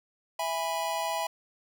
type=chord; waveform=square; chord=E major; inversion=none; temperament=just; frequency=659.3 / 824.1 / 988.9 Hz; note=E5 / G#5 / B5; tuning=0 / -14 / +2 cents; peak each=-34 dBFS; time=0.39-1.27 s; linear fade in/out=5 ms; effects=none